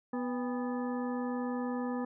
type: harmonic tone with a mistuned harmonic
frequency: 246.9 Hz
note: B3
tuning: in tune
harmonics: 1 / 2 / 3 / 4 / 5 / 7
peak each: -33 / -39 / -43 / -45 / -47 / -50 dBFS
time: 0.13-2.05 s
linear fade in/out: 5 ms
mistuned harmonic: 3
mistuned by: +130 cents
effects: none